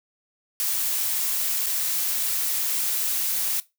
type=noise with dropouts; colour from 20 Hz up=blue; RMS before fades=-25 dBFS; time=0.6-3.6 s; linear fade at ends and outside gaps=0 ms; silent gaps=1.66-1.666 s; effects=noise-tail reverb RT60 0.2 s tail -18 dB re dry